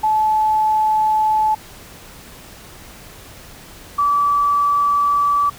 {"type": "tone pair in turn", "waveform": "sine", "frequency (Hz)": [864, 1153.3], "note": ["A5", "D6"], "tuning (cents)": [-32, -32], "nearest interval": "perfect fourth", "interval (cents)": 500, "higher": "second", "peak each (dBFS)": -13, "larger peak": "neither", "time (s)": [[0.03, 1.55], [3.98, 5.5]], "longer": "neither", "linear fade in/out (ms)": 10, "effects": ["pink hiss -40 dBFS RMS until 5.58 s"]}